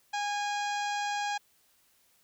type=harmonic tone with a mistuned harmonic; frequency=821 Hz; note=G#5; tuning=20 cents flat; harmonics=1 / 2 / 3 / 4 / 5 / 6 / 7 / 8 / 9; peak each=-31 / -37 / -41 / -43 / -45 / -47 / -48 / -49 / -50 dBFS; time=0.13-1.38 s; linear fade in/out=10 ms; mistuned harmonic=8; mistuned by=-30 cents; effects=white hiss -67 dBFS RMS until 2.23 s